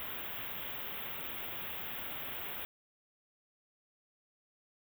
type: band-stop noise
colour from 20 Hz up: white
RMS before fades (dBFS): -41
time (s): 0-2.65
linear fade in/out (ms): 0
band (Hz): 3600 to 13000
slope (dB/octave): 96
effects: none